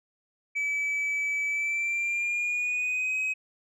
sine tone with pitch glide, 2297 to 2534 Hz, D7 to D#7, -39 to +31 cents, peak -23 dBFS, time 0.55-3.34 s, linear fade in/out 20 ms, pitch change +170 cents, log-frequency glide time 1.47-3.19 s, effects tanh soft clip ceiling -25 dBFS

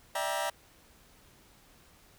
sawtooth chord, E half-diminished seventh, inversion third, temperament just, 593.3 / 659.3 / 791.1 / 949.3 Hz, D5 / E5 / G5 / Bb5, +18 / 0 / +16 / +31 cents, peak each -32 dBFS, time 0.15-0.5 s, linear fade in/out 5 ms, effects pink hiss -60 dBFS RMS until 2.18 s

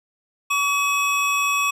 square tone pair together, 1133 / 2558 Hz, C#6 / D#7, +37 / +47 cents, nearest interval octave + major second, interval 1410 cents, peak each -22 / -22 dBFS, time 0.5-1.71 s, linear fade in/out 10 ms, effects low-pass 12000 Hz 12 dB/octave

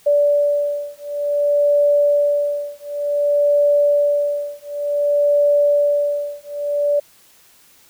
sine beating tone pair, 580 / 580.55 Hz, D5 / D5, -22 / -20 cents, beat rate 0.55 Hz, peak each -17 dBFS, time 0.06-7 s, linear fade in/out 10 ms, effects white hiss -51 dBFS RMS until 7.89 s

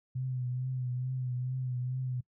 sine tone with vibrato, 127 Hz, B2, 49 cents sharp, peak -31 dBFS, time 0.15-2.21 s, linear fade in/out 10 ms, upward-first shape triangle, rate 2.3 Hz, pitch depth 48 cents each way, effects noise-tail reverb RT60 0.1 s tail -23 dB re dry

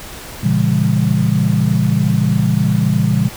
sine chord, A# diminished seventh, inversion none, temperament just, 116.54 / 139.85 / 167.82 / 201.4 Hz, A#2 / C#3 / E3 / G3, 0 / +16 / +31 / +47 cents, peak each -17 dBFS, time 0.43-3.29 s, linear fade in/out 10 ms, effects pink hiss -32 dBFS RMS until 3.36 s

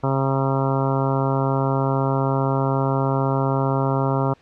harmonic tone, 135.2 Hz, C#3, 43 cents flat, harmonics 1 / 2 / 3 / 4 / 5 / 6 / 7 / 8 / 9 / 10, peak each -21 / -26 / -27 / -28 / -29 / -32 / -28 / -34 / -32 / -35 dBFS, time 0.03-4.34 s, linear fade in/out 10 ms, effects pink hiss -56 dBFS RMS until 4.41 s + low-pass 4000 Hz 12 dB/octave

